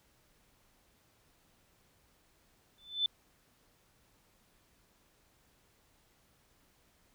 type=tone with exponential growth; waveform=sine; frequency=3520 Hz; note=A7; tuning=in tune; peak=-24 dBFS; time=2.78-3.06 s; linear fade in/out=2 ms; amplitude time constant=59 ms; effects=pink hiss -69 dBFS RMS until 7.14 s